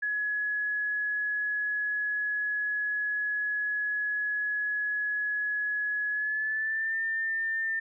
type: tone with pitch glide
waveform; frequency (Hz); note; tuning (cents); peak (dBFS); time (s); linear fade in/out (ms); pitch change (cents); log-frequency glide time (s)
sine; 1688 to 1798.7; G#6 to A6; +28 to +38; -27; 0.02-7.8; 10; +110; 6.11-6.96
effects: none